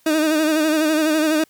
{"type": "tone with vibrato", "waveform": "30% pulse", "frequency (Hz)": 310.7, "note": "D#4", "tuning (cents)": -2, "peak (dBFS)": -13, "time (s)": [0.06, 1.44], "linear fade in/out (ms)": 5, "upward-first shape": "sine", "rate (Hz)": 12, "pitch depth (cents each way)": 55, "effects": ["white hiss -58 dBFS RMS until 1.49 s"]}